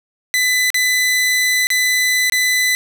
sawtooth tone with dropouts, 2003 Hz, B6, 24 cents sharp, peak -10 dBFS, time 0.34-2.75 s, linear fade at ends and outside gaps 0 ms, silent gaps 0.703-0.744 / 1.67-1.703 / 2.298-2.322 s, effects none

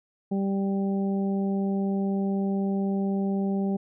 harmonic tone, 196 Hz, G3, in tune, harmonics 1 / 2 / 3 / 4, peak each -24 / -32 / -39 / -39 dBFS, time 0.31-3.77 s, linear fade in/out 10 ms, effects none

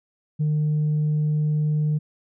sine tone, 151.6 Hz, D#3, 45 cents flat, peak -17 dBFS, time 0.39-1.99 s, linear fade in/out 20 ms, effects tanh soft clip ceiling -17 dBFS

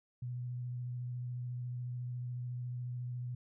sine tone with vibrato, 123.3 Hz, B2, 2 cents flat, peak -37 dBFS, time 0.22-3.35 s, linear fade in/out 5 ms, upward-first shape square, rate 14 Hz, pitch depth 12 cents each way, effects none

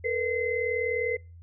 sine tone cluster, 451 / 490.9 / 2057 Hz, A4 / B4 / C7, +43 / -10 / -30 cents, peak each -29 / -29 / -30 dBFS, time 0.04-1.17 s, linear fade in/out 10 ms, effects noise-tail reverb RT60 0.3 s tail -24 dB re dry + added 85 Hz sine -45 dBFS peak until 1.42 s

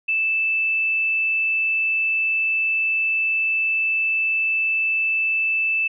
sine tone, 2637 Hz, E7, in tune, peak -18 dBFS, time 0.08-5.88 s, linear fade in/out 10 ms, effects none

